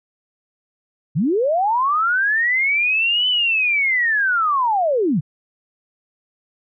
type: linear two-way sweep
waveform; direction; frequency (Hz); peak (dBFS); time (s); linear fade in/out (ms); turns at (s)
sine; up then down; 123.47 to 3033 to 123.47; -15; 1.15-5.21; 20; 3.28
effects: none